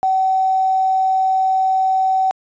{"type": "tone with quantisation", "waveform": "sine", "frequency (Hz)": 760, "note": "F#5", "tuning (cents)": 46, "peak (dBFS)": -13, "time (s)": [0.03, 2.31], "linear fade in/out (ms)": 0, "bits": 6, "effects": ["resampled to 16000 Hz"]}